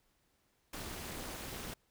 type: noise with amplitude modulation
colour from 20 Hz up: pink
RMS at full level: -40 dBFS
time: 0.73-1.74 s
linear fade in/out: 5 ms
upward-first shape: sine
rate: 283 Hz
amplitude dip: 90%
effects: pink hiss -75 dBFS RMS until 1.9 s